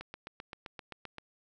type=click train; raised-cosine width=0.3 ms; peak=-26 dBFS; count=10; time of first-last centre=0.01-1.183 s; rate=7.67 Hz; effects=none